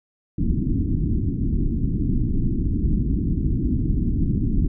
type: low-pass noise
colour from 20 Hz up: pink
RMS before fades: -21 dBFS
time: 0.38-4.68 s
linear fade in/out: 5 ms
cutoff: 320 Hz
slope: 48 dB/octave
effects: none